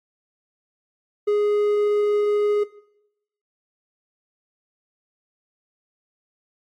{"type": "tone", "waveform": "triangle", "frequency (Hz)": 415.3, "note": "G#4", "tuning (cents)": 0, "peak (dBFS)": -15, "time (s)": [1.27, 2.64], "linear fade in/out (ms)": 10, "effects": ["noise-tail reverb RT60 0.8 s tail -19 dB re dry", "AAC 48 kbps"]}